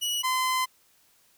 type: tone pair in turn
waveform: sawtooth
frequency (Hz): 2928 / 1028.1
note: F#7 / C6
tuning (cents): -19 / -31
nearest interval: octave + tritone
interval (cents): 1812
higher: first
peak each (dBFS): -23 / -20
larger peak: second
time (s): 0.01-0.23 / 0.23-0.66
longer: second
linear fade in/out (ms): 20
effects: white hiss -63 dBFS RMS until 1.37 s